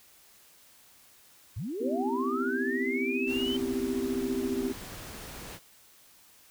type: linear sweep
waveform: sine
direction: up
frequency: 77.3 to 3100 Hz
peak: -32 dBFS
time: 1.56-3.57 s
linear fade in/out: 10 ms
type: chord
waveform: sine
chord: C major seventh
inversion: third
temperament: equal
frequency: 246.9 / 261.6 / 329.6 / 392 Hz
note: B3 / C4 / E4 / G4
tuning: 0 / 0 / 0 / 0 cents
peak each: -33 / -33 / -37 / -32 dBFS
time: 1.8-4.73 s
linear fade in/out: 20 ms
type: noise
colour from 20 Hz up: pink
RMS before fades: -43 dBFS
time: 3.26-5.6 s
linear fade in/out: 50 ms
effects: white hiss -58 dBFS RMS until 6.5 s